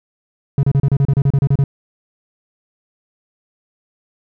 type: tone bursts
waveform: triangle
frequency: 138.59 Hz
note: C#3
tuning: in tune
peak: -8 dBFS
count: 13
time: 0.58-1.64 s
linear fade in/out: 2 ms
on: 52 ms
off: 32 ms
effects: none